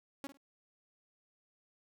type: tone with echo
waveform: sawtooth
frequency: 277.2 Hz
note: C#4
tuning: in tune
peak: -36 dBFS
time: 0.24-0.27 s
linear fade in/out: 0 ms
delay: 51 ms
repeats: 2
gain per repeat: -12 dB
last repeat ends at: 0.372 s
effects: none